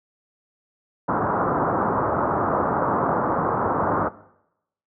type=low-pass noise; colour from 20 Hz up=white; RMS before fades=-22 dBFS; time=1.08-4.09 s; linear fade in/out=10 ms; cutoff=1300 Hz; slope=48 dB/octave; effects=noise-tail reverb RT60 0.8 s tail -18 dB re dry + high-pass 100 Hz 12 dB/octave